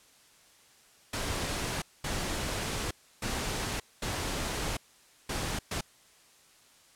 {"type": "noise bursts at uneven times", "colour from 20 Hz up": "pink", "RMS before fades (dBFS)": -33, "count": 6, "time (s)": [[1.13, 1.82], [2.04, 2.91], [3.22, 3.8], [4.02, 4.77], [5.29, 5.59], [5.71, 5.81]], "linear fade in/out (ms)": 5, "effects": ["white hiss -60 dBFS RMS until 6.95 s", "low-pass 10000 Hz 12 dB/octave"]}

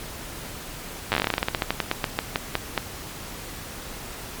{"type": "slowing click train", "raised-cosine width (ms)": 0.3, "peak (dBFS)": -5, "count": 25, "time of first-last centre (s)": [1.12, 2.778], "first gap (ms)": 9, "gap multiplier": 1.15, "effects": ["pink hiss -37 dBFS RMS until 4.4 s", "MP3 96 kbps"]}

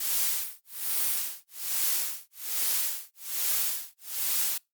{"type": "noise with tremolo", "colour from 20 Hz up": "blue", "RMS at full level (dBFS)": -26, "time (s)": [0, 4.58], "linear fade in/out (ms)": 5, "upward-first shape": "sine", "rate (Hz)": 1.2, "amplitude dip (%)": 100, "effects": ["noise-tail reverb RT60 0.2 s tail -24 dB re dry", "Opus 48 kbps"]}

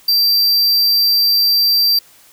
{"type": "tone", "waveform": "square", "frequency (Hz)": 4699, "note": "D8", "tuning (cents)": 0, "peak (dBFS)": -11, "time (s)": [0.08, 1.99], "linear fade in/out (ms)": 5, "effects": ["white hiss -47 dBFS RMS until 2.32 s"]}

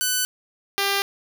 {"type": "tone pair in turn", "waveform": "5% pulse", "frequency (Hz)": [1500, 397.3], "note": ["F#6", "G4"], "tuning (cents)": [23, 23], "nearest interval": "octave + major seventh", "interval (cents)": 2300, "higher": "first", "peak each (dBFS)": -9, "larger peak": "neither", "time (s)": [[0.01, 0.25], [0.78, 1.02]], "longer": "neither", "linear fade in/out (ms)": 0, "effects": []}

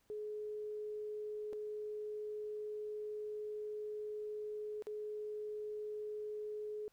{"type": "tone with dropouts", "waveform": "sine", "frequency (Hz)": 423.3, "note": "G#4", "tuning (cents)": 33, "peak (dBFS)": -40, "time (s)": [0.1, 6.88], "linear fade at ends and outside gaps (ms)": 0, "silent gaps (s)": [[1.528, 1.532], [4.823, 4.869]], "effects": ["pink hiss -75 dBFS RMS until 6.92 s"]}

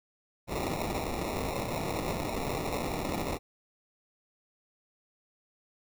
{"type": "noise with sample-and-hold", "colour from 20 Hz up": "blue", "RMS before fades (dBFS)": -33, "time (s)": [0.47, 3.39], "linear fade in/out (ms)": 50, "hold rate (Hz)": 1575, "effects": []}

